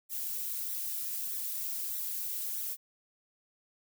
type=noise with flanger; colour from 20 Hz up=violet; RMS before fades=-36 dBFS; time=0.09-2.77 s; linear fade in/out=50 ms; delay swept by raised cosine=0.51 to 4.61 ms; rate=1.6 Hz; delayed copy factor=+0.7; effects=none